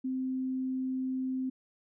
sine tone, 259.8 Hz, C4, 12 cents flat, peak -30 dBFS, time 0.04-1.5 s, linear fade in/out 10 ms, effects none

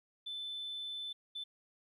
sine tone bursts at uneven times, 3520 Hz, A7, in tune, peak -38 dBFS, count 2, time 0.26-1.13 / 1.35-1.44 s, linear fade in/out 10 ms, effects tanh soft clip ceiling -35 dBFS + 13-bit

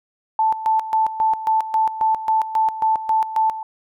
sine tone with tremolo, 880 Hz, A5, in tune, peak -14 dBFS, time 0.39-3.63 s, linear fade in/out 2 ms, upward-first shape square, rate 3.7 Hz, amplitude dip 75%, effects none

